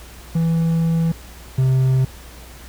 triangle tone pair in turn, 164.81 / 130.81 Hz, E3 / C3, 0 / 0 cents, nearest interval major third, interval 400 cents, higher first, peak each -13 / -11 dBFS, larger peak second, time 0.35-1.12 / 1.58-2.05 s, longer first, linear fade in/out 5 ms, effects added 60 Hz sine -39 dBFS peak until 2.68 s + pink hiss -42 dBFS RMS until 2.68 s

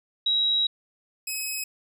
sine / 10% pulse tone pair in turn, 3853 / 2553 Hz, B7 / D#7, -44 / +44 cents, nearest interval perfect fifth, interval 712 cents, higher first, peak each -20 dBFS, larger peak neither, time 0.26-0.67 / 1.27-1.64 s, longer first, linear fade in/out 5 ms, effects none

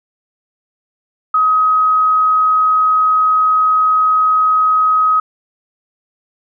sine tone, 1265 Hz, D#6, 28 cents sharp, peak -9 dBFS, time 1.34-5.2 s, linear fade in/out 5 ms, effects none

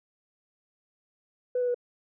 sine tone with pitch steps, 497.9 / 492.5 / 487.1 Hz, B4 / B4 / B4, +14 / -5 / -24 cents, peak -23 dBFS, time 1.55-1.745 s, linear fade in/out 5 ms, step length 65 ms, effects tanh soft clip ceiling -20 dBFS

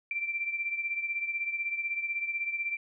sine beating tone pair, 2349 / 2365 Hz, D7 / D7, 0 / +12 cents, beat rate 16 Hz, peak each -31 / -37 dBFS, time 0.11-2.77 s, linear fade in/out 2 ms, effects none

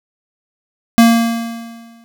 square tone with exponential decay, 231 Hz, A#3, 16 cents flat, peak -4 dBFS, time 0.98-2.04 s, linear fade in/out 0 ms, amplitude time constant 230 ms, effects none

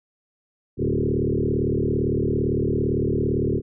sine tone with frequency modulation, 249.7 Hz, B3, 19 cents sharp, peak -19 dBFS, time 0.77-3.62 s, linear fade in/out 50 ms, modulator 37.7 Hz, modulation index 4.8, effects none

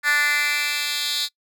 10% pulse tone with high-pass filter sweep, 292.9 Hz, D4, 5 cents flat, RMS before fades -22 dBFS, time 0.03-1.29 s, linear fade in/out 50 ms, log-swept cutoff 1700 to 3700 Hz, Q 3.8, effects noise-tail reverb RT60 0.1 s tail -24 dB re dry

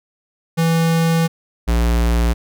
square tone pair in turn, 164.81 / 58.27 Hz, E3 / A#1, 0 / 0 cents, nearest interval octave + tritone, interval 1800 cents, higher first, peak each -14 dBFS, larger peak neither, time 0.57-1.28 / 1.67-2.34 s, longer first, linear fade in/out 20 ms, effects none

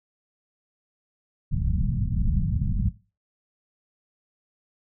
pink low-pass noise, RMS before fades -24 dBFS, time 1.51-2.9 s, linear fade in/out 20 ms, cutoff 200 Hz, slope 48 dB/octave, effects noise-tail reverb RT60 0.3 s tail -17 dB re dry

